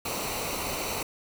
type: noise with comb filter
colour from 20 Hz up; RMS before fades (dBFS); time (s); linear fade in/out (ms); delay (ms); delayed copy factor
pink; -32; 0.05-1.03; 5; 0.59; -0.6
effects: none